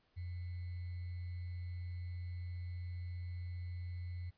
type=tone with sample-and-hold; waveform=sine; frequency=88.5 Hz; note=F2; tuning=23 cents sharp; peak=-40 dBFS; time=0.16-4.31 s; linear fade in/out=20 ms; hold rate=2100 Hz; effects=pink hiss -75 dBFS RMS until 4.37 s + resampled to 11025 Hz